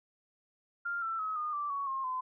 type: tone with pitch steps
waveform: sine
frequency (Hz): 1396.9 / 1336.1 / 1278 / 1222.4 / 1169.2 / 1118.4 / 1069.7 / 1023.2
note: F6 / E6 / D#6 / D#6 / D6 / C#6 / C6 / C6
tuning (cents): 0 / +23 / +46 / -31 / -8 / +15 / +38 / -39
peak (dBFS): -32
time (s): 0.85-2.21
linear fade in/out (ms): 10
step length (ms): 170
effects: none